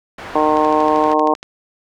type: low-pass noise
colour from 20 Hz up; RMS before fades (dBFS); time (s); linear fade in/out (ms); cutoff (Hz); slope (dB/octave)
white; -32; 0.18-1.14; 5; 1600; 12
type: harmonic tone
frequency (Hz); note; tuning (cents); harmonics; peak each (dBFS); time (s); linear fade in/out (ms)
153.3; D#3; -25; 2 / 3 / 4 / 5 / 6 / 7; -19 / -19 / -19 / -19 / -19 / -19; 0.35-1.34; 5
type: click train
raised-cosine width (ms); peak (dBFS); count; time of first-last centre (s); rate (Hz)
0.2; -14; 12; 0.57-1.429; 12.8
effects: none